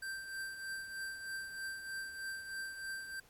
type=tone with tremolo; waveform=square; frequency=1568 Hz; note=G6; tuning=in tune; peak=-39 dBFS; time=0.02-3.2 s; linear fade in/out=5 ms; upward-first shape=triangle; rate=3.2 Hz; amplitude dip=60%; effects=pink hiss -66 dBFS RMS until 3.29 s + AAC 64 kbps